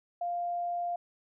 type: tone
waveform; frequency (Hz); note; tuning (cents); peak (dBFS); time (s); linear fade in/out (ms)
sine; 698.5; F5; 0; -30; 0.21-0.96; 5
effects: none